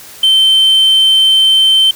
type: tone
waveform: sine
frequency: 3100 Hz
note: G7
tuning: 20 cents flat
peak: -3 dBFS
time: 0.23-1.91 s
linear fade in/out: 5 ms
effects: tanh soft clip ceiling -4 dBFS + white hiss -34 dBFS RMS until 1.95 s